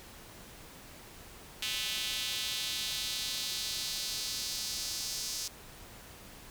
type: tone with high-pass filter sweep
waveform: square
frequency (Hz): 116.54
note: A#2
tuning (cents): 0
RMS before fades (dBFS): -36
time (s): 1.62-5.48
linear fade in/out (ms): 5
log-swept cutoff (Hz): 3100 to 5300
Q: 2.3
effects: pink hiss -51 dBFS RMS until 6.5 s